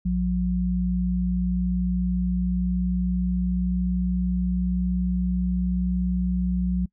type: tone pair together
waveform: sine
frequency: 60.44 / 181.4 Hz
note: B1 / F#3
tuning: -37 / -34 cents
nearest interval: octave + perfect fifth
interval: 1903 cents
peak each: -26 / -22 dBFS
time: 0.05-6.86 s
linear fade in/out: 10 ms
effects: noise-tail reverb RT60 0.1 s tail -25 dB re dry